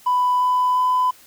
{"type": "tone with pitch steps", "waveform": "triangle", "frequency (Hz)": [994, 999.8, 1005.5], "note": ["B5", "B5", "B5"], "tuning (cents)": [11, 21, 31], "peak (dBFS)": -12, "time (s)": [0.06, 1.11], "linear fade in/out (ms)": 10, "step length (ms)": 350, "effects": ["tanh soft clip ceiling -12 dBFS", "white hiss -49 dBFS RMS until 1.26 s"]}